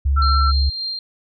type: tone with vibrato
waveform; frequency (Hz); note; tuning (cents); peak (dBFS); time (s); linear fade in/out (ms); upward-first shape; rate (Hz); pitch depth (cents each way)
sine; 69.3; C#2; 0; -14; 0.05-0.7; 10; triangle; 20; 34
type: tone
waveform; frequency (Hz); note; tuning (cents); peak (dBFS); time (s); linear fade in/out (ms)
sine; 1342; E6; +31; -17; 0.16-0.52; 20
type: tone with tremolo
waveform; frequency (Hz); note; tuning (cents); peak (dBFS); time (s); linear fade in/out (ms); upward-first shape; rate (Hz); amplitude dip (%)
sine; 4186; C8; 0; -22; 0.22-0.99; 2; sine; 3.5; 35
effects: none